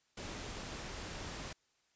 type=noise; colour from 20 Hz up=pink; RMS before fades=-44 dBFS; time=0.17-1.53 s; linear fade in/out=5 ms; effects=white hiss -75 dBFS RMS until 1.95 s + resampled to 16000 Hz